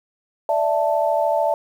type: chord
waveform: sine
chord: D suspended second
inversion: none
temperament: just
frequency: 587.3 / 660.7 / 881 Hz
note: D5 / E5 / A5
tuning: 0 / +4 / +2 cents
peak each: -21 / -20 / -22 dBFS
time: 0.49-1.54 s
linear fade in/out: 2 ms
effects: 8-bit